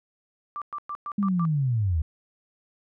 sine tone bursts, 1176 Hz, D6, 2 cents sharp, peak -30 dBFS, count 6, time 0.56-1.452 s, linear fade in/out 0 ms, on 57 ms, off 110 ms
sine linear sweep, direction down, 207.7 to 72.7 Hz, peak -21 dBFS, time 1.18-2.02 s, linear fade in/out 5 ms
effects none

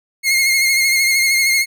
sawtooth tone with vibrato, 2143 Hz, C7, 41 cents sharp, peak -9 dBFS, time 0.23-1.66 s, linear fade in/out 50 ms, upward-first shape sine, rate 13 Hz, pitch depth 39 cents each way, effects none

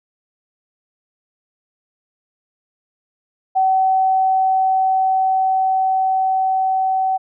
sine tone with level ramp, 760 Hz, F#5, 46 cents sharp, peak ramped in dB -12 to -15 dBFS, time 3.55-7.18 s, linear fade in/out 20 ms, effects none

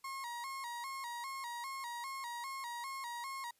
35% pulse tone with vibrato, 1013 Hz, B5, 44 cents sharp, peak -39 dBFS, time 0.04-3.51 s, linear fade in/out 5 ms, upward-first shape square, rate 2.5 Hz, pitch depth 110 cents each way, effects white hiss -74 dBFS RMS until 3.59 s + resampled to 32000 Hz

